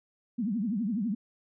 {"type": "tone with vibrato", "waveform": "sine", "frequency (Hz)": 215.8, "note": "A3", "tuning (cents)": -33, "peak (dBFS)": -27, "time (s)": [0.38, 1.15], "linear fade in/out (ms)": 10, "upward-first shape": "triangle", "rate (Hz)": 12, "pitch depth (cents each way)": 290, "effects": []}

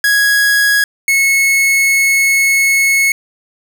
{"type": "tone pair in turn", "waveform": "45% pulse", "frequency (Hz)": [1661.2, 2190], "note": ["G#6", "C#7"], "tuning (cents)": [0, -22], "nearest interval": "perfect fourth", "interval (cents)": 478, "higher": "second", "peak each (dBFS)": -9, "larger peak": "neither", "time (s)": [[0.04, 0.84], [1.08, 3.12]], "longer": "second", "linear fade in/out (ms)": 2, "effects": []}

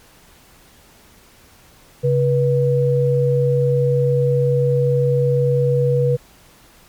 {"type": "tone pair together", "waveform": "sine", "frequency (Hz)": [136.3, 485.7], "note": ["C#3", "B4"], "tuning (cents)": [-29, -29], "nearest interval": "octave + minor seventh", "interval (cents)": 2200, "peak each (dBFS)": -16, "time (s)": [2.03, 6.17], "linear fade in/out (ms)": 20, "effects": ["pink hiss -49 dBFS RMS until 6.88 s", "MP3 96 kbps"]}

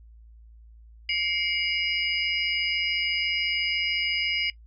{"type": "tone cluster", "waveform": "sine", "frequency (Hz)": [2123, 2297, 2884, 4949], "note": ["C7", "D7", "F#7", "D#8"], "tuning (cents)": [25, -39, -45, -10], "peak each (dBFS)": [-30, -29, -28, -32], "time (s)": [1.09, 4.5], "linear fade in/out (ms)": 2, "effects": ["noise-tail reverb RT60 0.1 s tail -20 dB re dry", "added 56 Hz sine -47 dBFS peak until 4.66 s"]}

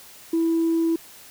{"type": "tone", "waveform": "sine", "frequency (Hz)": 329.6, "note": "E4", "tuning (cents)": 0, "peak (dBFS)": -17, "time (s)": [0.33, 0.96], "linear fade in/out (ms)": 5, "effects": ["tanh soft clip ceiling -15 dBFS", "white hiss -46 dBFS RMS until 1.3 s"]}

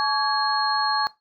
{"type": "tone cluster", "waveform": "sine", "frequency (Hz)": [858, 1131, 1655, 4276], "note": ["A5", "C#6", "G#6", "C8"], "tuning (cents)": [-44, 34, -6, 37], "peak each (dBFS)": [-25, -24, -28, -27], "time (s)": [0, 1.07], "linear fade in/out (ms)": 0, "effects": ["noise-tail reverb RT60 0.2 s tail -18 dB re dry"]}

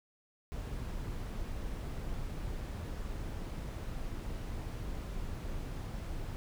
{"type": "noise", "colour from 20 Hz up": "brown", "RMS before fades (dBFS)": -39, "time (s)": [0.52, 6.36], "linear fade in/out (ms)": 0, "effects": []}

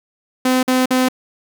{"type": "tone bursts", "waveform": "sawtooth", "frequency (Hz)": 256.1, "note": "C4", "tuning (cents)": -37, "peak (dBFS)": -9, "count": 3, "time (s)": [0.45, 1.086], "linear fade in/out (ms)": 5, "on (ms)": 180, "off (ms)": 48, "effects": []}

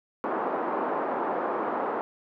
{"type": "band-pass noise", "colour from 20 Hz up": "white", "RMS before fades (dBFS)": -29, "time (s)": [0.24, 2.01], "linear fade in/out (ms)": 0, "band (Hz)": [250, 1100], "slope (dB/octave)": 24, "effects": []}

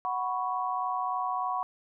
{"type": "chord", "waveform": "sine", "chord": "F# suspended fourth", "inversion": "none", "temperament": "just", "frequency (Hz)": [740, 986.7, 1110], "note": ["F#5", "B5", "C#6"], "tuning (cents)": [0, -2, 2], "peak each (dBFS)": [-32, -33, -32], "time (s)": [0.05, 1.63], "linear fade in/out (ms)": 0, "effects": []}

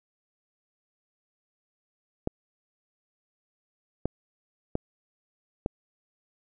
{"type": "clicks", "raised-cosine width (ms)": 2, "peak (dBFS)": -13, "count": 4, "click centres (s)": [2.274, 4.056, 4.754, 5.661], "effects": []}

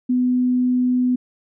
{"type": "tone", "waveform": "sine", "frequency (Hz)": 250.2, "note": "B3", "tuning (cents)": 23, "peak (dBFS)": -15, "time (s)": [0.09, 1.16], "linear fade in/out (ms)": 10, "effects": []}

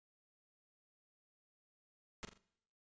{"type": "noise with echo", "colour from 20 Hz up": "pink", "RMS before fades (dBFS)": -44, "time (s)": [2.23, 2.25], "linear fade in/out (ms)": 0, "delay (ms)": 42, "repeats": 3, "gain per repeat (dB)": -8, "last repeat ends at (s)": 2.376, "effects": ["noise-tail reverb RT60 0.8 s tail -22 dB re dry", "resampled to 16000 Hz"]}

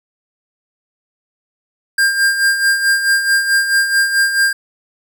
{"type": "tone with tremolo", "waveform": "square", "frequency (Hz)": 1600, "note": "G6", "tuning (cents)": 35, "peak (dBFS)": -10, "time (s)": [1.98, 4.53], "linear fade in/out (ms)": 5, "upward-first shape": "sine", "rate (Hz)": 4.6, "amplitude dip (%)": 60, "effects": []}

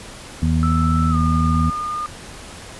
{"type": "harmonic tone", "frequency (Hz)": 79.9, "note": "D#2", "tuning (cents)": 47, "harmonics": [1, 2, 3], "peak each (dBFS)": [-18, -19, -21], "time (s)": [0.42, 1.7], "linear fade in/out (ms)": 5}
{"type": "tone with pitch glide", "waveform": "sine", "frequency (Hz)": [1318.5, 1216.1], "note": ["E6", "D#6"], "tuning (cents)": [0, -40], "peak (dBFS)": -22, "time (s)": [0.63, 2.06], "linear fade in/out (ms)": 0, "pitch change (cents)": -140, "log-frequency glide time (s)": [1.1, 1.16]}
{"effects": ["pink hiss -37 dBFS RMS until 2.79 s", "resampled to 24000 Hz"]}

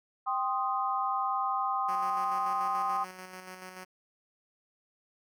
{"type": "chord", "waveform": "sine", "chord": "C minor", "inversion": "second", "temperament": "equal", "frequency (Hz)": [784, 1046.5, 1244.5], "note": ["G5", "C6", "Eb6"], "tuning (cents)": [0, 0, 0], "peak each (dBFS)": -32, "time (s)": [0.26, 3.05], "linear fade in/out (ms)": 20}
{"type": "tone with tremolo", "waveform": "5% pulse", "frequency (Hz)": 185, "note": "F#3", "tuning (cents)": 0, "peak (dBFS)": -31, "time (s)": [1.88, 3.85], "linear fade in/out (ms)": 10, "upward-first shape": "square", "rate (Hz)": 6.9, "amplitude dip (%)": 40}
{"effects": []}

